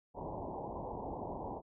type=low-pass noise; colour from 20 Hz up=white; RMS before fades=-42 dBFS; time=0.14-1.62 s; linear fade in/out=50 ms; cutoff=980 Hz; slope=96 dB/octave; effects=none